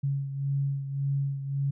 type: beating tone pair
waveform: sine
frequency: 138.59 / 140.39 Hz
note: C#3 / C#3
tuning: 0 / +22 cents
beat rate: 1.8 Hz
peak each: -27 / -34 dBFS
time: 0.03-1.71 s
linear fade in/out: 10 ms
effects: none